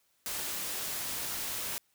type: noise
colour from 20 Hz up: white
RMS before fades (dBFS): -36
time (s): 0.26-1.78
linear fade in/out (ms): 0
effects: white hiss -72 dBFS RMS until 1.94 s